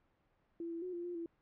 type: tone with pitch steps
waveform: sine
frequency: 336.6 / 333.9 / 364.3 / 345.7 / 351.7 / 335.6 Hz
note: E4 / E4 / F#4 / F4 / F4 / E4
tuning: +36 / +22 / -27 / -18 / +12 / +31 cents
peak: -39 dBFS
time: 0.6-1.26 s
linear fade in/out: 2 ms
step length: 110 ms
effects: pink hiss -75 dBFS RMS until 1.41 s + low-pass 2000 Hz 12 dB/octave